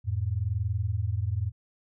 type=tone pair together; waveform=sine; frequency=87.6 / 108.47 Hz; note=F2 / A2; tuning=+6 / -24 cents; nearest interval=major third; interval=370 cents; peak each=-29 / -28 dBFS; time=0.04-1.52 s; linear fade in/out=50 ms; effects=none